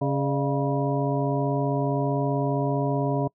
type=harmonic tone with a mistuned harmonic; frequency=138.59 Hz; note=C#3; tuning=in tune; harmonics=1 / 2 / 3 / 4 / 5 / 7; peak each=-25 / -28 / -30 / -31 / -32 / -33 dBFS; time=0.01-3.28 s; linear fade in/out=10 ms; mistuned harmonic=4; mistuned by=+130 cents; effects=noise-tail reverb RT60 0.1 s tail -25 dB re dry